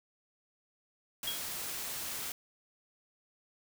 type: noise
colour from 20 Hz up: white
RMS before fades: -39 dBFS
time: 1.23-2.32 s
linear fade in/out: 2 ms
type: tone with exponential decay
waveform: sine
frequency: 3296 Hz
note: G#7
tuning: 14 cents flat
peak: -31 dBFS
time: 1.27-1.5 s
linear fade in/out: 5 ms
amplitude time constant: 50 ms
effects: none